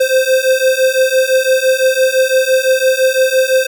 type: beating tone pair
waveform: square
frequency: 518 / 523.9 Hz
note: C5 / C5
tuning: -17 / +2 cents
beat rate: 5.9 Hz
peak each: -14 / -13 dBFS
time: 0-3.67 s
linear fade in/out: 10 ms
effects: 8-bit